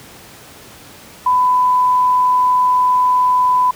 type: tone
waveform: sine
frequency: 1000 Hz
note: B5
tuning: 21 cents sharp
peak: -10 dBFS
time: 1.26-3.71 s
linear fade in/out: 5 ms
effects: pink hiss -39 dBFS RMS until 3.75 s + high-pass 80 Hz 12 dB/octave